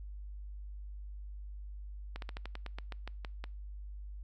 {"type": "slowing click train", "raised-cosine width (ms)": 0.3, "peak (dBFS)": -26, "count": 12, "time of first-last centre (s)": [2.16, 3.441], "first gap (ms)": 62, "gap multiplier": 1.12, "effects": ["noise-tail reverb RT60 0.4 s tail -25 dB re dry", "added 50 Hz sine -42 dBFS peak until 4.23 s"]}